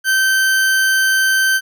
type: tone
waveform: 40% pulse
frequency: 1549 Hz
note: G6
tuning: 21 cents flat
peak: -11 dBFS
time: 0.04-1.61 s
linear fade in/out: 50 ms
effects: none